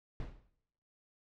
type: noise with exponential decay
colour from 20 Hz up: brown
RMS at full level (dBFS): -36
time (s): 0.2-0.5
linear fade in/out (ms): 1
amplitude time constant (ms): 64
effects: noise-tail reverb RT60 0.8 s tail -19 dB re dry + low-pass 4000 Hz 12 dB/octave